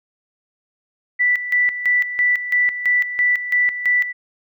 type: tone with tremolo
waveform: sine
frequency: 1972 Hz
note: B6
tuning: 3 cents flat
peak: -13 dBFS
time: 1.19-4.13 s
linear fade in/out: 20 ms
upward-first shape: square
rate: 3 Hz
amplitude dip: 70%
effects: none